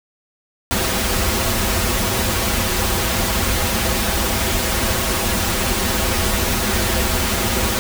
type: noise with comb filter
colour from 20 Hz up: pink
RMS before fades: -19 dBFS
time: 0.71-7.79 s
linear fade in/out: 0 ms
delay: 6.8 ms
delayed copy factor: -0.9
effects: none